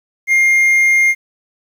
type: tone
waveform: triangle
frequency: 2120 Hz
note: C7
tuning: 22 cents sharp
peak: -7 dBFS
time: 0.27-1.15 s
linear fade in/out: 50 ms
effects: 8-bit